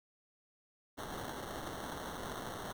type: noise with sample-and-hold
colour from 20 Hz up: violet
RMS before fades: -43 dBFS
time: 0.97-2.73 s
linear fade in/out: 20 ms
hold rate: 2450 Hz
effects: none